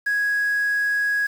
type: tone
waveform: triangle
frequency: 1661.2 Hz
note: G#6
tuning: in tune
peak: -16 dBFS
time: 0.06-1.27 s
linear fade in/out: 10 ms
effects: tanh soft clip ceiling -15 dBFS + 7-bit